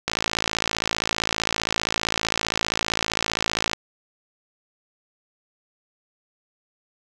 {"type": "click train", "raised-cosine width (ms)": 0.2, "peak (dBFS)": -4, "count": 203, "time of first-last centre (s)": [0.08, 3.733], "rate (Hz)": 55.3, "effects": []}